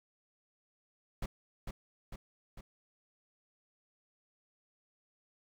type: noise with echo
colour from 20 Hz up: brown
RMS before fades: -36 dBFS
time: 1.22-1.26 s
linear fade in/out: 5 ms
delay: 450 ms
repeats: 3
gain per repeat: -4 dB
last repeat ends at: 2.61 s
effects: none